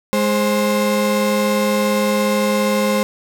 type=tone pair together; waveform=35% pulse; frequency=207.7 / 527.9 Hz; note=G#3 / C5; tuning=0 / +15 cents; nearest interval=octave + major third; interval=1615 cents; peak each=-16 dBFS; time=0.13-3.03 s; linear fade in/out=0 ms; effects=none